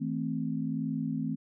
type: chord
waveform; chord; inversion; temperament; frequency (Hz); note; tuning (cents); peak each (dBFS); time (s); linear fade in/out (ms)
sine; A minor; second; equal with one note detuned; 160.58 / 220 / 261.6; E3 / A3 / C4; -45 / 0 / 0; -34 / -34 / -33; 0-1.36; 20
effects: none